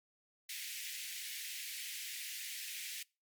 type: high-pass noise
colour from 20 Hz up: pink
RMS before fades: -44 dBFS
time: 0.49-3.03 s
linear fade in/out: 5 ms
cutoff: 1900 Hz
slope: 48 dB/octave
effects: noise-tail reverb RT60 0.3 s tail -25 dB re dry + MP3 96 kbps